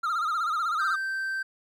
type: tone with vibrato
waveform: triangle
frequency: 1304 Hz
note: E6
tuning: 19 cents flat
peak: -23 dBFS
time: 0.03-0.96 s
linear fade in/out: 10 ms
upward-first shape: sine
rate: 16 Hz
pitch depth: 120 cents each way
type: tone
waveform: triangle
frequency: 1559 Hz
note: G6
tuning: 10 cents flat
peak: -26 dBFS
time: 0.79-1.43 s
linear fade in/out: 10 ms
effects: none